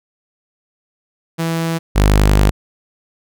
sawtooth tone pair in turn, 164.81 / 50.7 Hz, E3 / G#1, 0 / -41 cents, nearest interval octave + minor sixth, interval 2041 cents, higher first, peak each -13 / -5 dBFS, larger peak second, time 1.38-1.79 / 1.95-2.51 s, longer second, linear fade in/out 20 ms, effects none

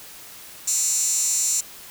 15% pulse tone with high-pass filter, 246.9 Hz, B3, in tune, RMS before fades -22 dBFS, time 0.67-1.61 s, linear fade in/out 10 ms, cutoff 7000 Hz, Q 5.7, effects white hiss -42 dBFS RMS until 1.9 s

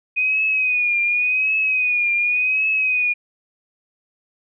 sine tone with vibrato, 2489 Hz, D#7, in tune, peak -16 dBFS, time 0.16-3.14 s, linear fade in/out 20 ms, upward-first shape triangle, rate 0.89 Hz, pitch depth 73 cents each way, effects none

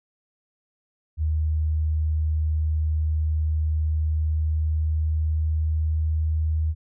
sine tone with pitch glide, 77.7 to 78.51 Hz, D#2 to D#2, -2 to +16 cents, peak -20 dBFS, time 1.17-6.75 s, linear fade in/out 50 ms, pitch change +18 cents, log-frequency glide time 3.87-6.35 s, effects none

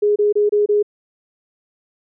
sine tone bursts, 415.3 Hz, G#4, in tune, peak -12 dBFS, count 5, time 0.02-0.828 s, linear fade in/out 10 ms, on 140 ms, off 27 ms, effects none

